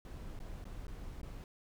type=noise with dropouts; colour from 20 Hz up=brown; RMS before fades=-45 dBFS; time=0.05-1.44 s; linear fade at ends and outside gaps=1 ms; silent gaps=0.391-0.401 / 0.642-0.653 / 0.868-0.88 / 1.215-1.231 s; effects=none